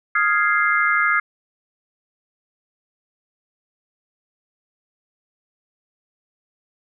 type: chord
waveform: sine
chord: F minor seventh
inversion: third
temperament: equal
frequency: 1244.5 / 1396.9 / 1661.2 / 2093 Hz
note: Eb6 / F6 / Ab6 / C7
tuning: 0 / 0 / 0 / 0 cents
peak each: -21 dBFS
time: 0.15-1.2 s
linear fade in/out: 5 ms
effects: none